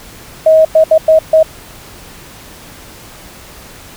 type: tone bursts at uneven times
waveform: sine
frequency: 635 Hz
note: D#5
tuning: 35 cents sharp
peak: -3 dBFS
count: 5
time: 0.46-0.65 / 0.75-0.84 / 0.91-0.98 / 1.08-1.19 / 1.33-1.43 s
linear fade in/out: 5 ms
effects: pink hiss -35 dBFS RMS until 3.96 s